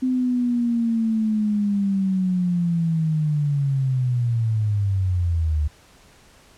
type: linear sweep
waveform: sine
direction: down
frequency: 258.2 to 72.8 Hz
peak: -18 dBFS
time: 0.02-5.68 s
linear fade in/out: 10 ms
effects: pink hiss -52 dBFS RMS until 6.57 s + low-pass 10000 Hz 12 dB/octave